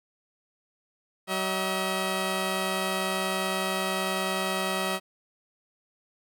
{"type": "tone pair together", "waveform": "10% pulse", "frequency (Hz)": [189.6, 638.7], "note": ["F#3", "D#5"], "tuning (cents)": [43, 45], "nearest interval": "octave + major sixth", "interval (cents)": 2102, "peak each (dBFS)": -21, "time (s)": [1.27, 5], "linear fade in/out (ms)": 50, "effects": []}